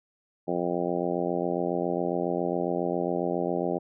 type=harmonic tone; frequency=87.31 Hz; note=F2; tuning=in tune; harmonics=2 / 3 / 4 / 5 / 6 / 7 / 8 / 9; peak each=-34 / -34 / -31 / -33 / -34 / -33 / -37 / -36 dBFS; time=0.47-3.79 s; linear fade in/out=20 ms; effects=none